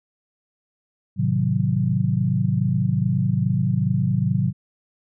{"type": "chord", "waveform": "sine", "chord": "A diminished seventh", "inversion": "none", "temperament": "equal with one note detuned", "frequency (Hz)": [108.3, 130.81, 155.56, 185], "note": ["A2", "C3", "Eb3", "Gb3"], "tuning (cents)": [-27, 0, 0, 0], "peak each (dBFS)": [-24, -22, -25, -23], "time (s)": [1.16, 4.53], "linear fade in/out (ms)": 50, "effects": []}